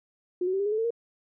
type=tone with pitch steps; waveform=sine; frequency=358.9 / 372.6 / 386.9 / 401.7 / 417.1 / 433 / 449.6 / 466.8 Hz; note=F4 / F#4 / G4 / G4 / G#4 / A4 / A4 / A#4; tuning=+47 / +12 / -23 / +42 / +7 / -28 / +37 / +2 cents; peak=-24 dBFS; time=0.41-0.906 s; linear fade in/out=5 ms; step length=62 ms; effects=none